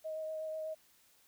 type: tone with vibrato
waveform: sine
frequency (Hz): 629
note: D#5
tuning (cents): +19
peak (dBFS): -37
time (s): 0.04-0.75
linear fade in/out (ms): 20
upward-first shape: sine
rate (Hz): 8.1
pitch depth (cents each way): 13
effects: white hiss -67 dBFS RMS until 1.27 s